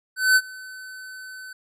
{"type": "tone with ADSR envelope", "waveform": "square", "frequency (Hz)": 1518, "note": "F#6", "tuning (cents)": 44, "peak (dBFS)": -13, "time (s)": [0.16, 1.53], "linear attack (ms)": 200, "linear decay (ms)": 48, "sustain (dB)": -24, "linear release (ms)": 5, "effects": ["resampled to 32000 Hz"]}